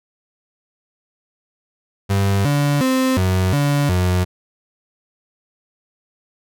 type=tone with pitch steps; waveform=35% pulse; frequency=98.6 / 144.3 / 260.3 / 93 / 143.7 / 90.7 Hz; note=G2 / D3 / C4 / F#2 / D3 / F#2; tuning=+11 / -30 / -9 / +9 / -37 / -34 cents; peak=-13 dBFS; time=2.09-4.25 s; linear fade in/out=20 ms; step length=360 ms; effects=none